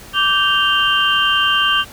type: tone cluster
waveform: sine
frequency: 1166 / 1562 / 2796 / 3126 Hz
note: D6 / G6 / F7 / G7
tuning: -13 / -7 / +1 / -6 cents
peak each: -18 dBFS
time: 0.13-1.85 s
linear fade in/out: 50 ms
effects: pink hiss -38 dBFS RMS until 1.92 s